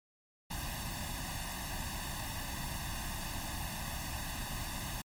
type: noise with comb filter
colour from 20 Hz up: pink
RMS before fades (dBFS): -39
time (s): 0.5-5.02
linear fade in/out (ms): 10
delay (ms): 1.1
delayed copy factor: +0.9
effects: MP3 64 kbps